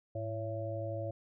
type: harmonic tone with a mistuned harmonic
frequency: 111.7 Hz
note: A2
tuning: 27 cents sharp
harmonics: 1 / 3 / 5 / 6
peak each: -38 / -45 / -39 / -43 dBFS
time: 0.15-1.11 s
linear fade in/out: 5 ms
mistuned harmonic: 1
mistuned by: -97 cents
effects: none